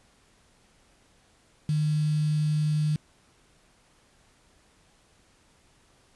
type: tone with quantisation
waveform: sine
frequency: 151.9 Hz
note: D#3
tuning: 41 cents flat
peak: -22 dBFS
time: 1.69-2.96 s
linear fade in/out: 2 ms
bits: 7
effects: pink hiss -62 dBFS RMS until 6.15 s + resampled to 24000 Hz